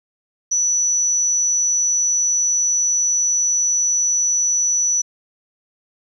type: tone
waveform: sine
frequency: 5930 Hz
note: F#8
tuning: 3 cents sharp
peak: -15 dBFS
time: 0.51-5.02 s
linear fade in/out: 10 ms
effects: 9-bit